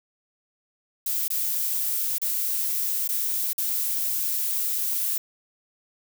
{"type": "noise with dropouts", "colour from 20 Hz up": "violet", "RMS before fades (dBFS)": -26, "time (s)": [1.06, 5.18], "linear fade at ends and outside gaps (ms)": 5, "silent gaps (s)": [[1.281, 1.302], [2.183, 2.216], [3.078, 3.089], [3.532, 3.58]], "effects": []}